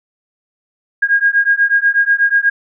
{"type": "beating tone pair", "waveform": "sine", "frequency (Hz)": [1625, 1633.2], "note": ["G#6", "G#6"], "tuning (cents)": [-38, -29], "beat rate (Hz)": 8.2, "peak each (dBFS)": -13, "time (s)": [1.02, 2.5], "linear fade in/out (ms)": 10, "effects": []}